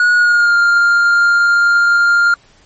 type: tone with pitch glide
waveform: triangle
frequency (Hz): 1454 to 1400.4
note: F#6 to F6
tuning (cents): -31 to +4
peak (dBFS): -6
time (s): 0-2.34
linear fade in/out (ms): 2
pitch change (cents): -65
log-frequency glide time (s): 0.15-0.56
effects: pink hiss -49 dBFS RMS until 2.65 s + MP3 32 kbps